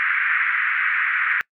pink band-pass noise, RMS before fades -21 dBFS, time 0-1.41 s, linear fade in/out 0 ms, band 1400 to 2200 Hz, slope 48 dB/octave, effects noise-tail reverb RT60 0.1 s tail -23 dB re dry

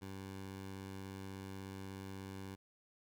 15% pulse tone, 96.5 Hz, G2, 27 cents flat, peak -39 dBFS, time 0.01-2.56 s, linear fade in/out 20 ms, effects none

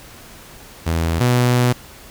sawtooth tone pair in turn, 82.41 / 123.24 Hz, E2 / B2, 0 / -3 cents, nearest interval perfect fifth, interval 697 cents, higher second, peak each -13 / -9 dBFS, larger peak second, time 0.86-1.2 / 1.2-1.73 s, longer second, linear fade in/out 10 ms, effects pink hiss -41 dBFS RMS until 2.1 s

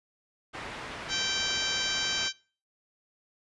white low-pass noise, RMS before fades -40 dBFS, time 0.53-2.29 s, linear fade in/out 20 ms, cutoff 2100 Hz, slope 12 dB/octave
harmonic tone, 780 Hz, G5, 9 cents flat, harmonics 2 / 3 / 4 / 5 / 6 / 7 / 8 / 9, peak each -35 / -38 / -33 / -35 / -37 / -37 / -39 / -42 dBFS, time 1.08-2.33 s, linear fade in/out 50 ms
effects noise-tail reverb RT60 0.4 s tail -24 dB re dry + resampled to 24000 Hz

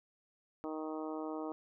harmonic tone, 156.3 Hz, D#3, 8 cents sharp, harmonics 2 / 3 / 4 / 5 / 6 / 7 / 8, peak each -40 / -44 / -46 / -48 / -50 / -51 / -52 dBFS, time 0.64-1.52 s, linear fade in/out 0 ms, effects none

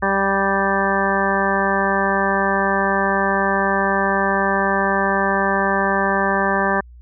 harmonic tone, 196 Hz, G3, in tune, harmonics 1 / 2 / 3 / 4 / 5 / 6 / 8 / 9, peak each -24 / -24 / -24 / -24 / -24 / -24 / -24 / -24 dBFS, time 0.02-6.81 s, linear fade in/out 10 ms, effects added 60 Hz sine -39 dBFS peak until 7.01 s

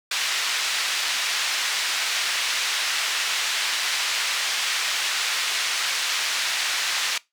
pink band-pass noise, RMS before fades -25 dBFS, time 0.11-7.18 s, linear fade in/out 5 ms, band 1900 to 5800 Hz, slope 12 dB/octave, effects noise-tail reverb RT60 0.2 s tail -22 dB re dry

